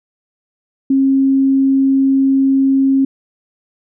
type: tone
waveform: sine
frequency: 270 Hz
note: C#4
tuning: 45 cents flat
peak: -9 dBFS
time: 0.9-3.05 s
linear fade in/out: 5 ms
effects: none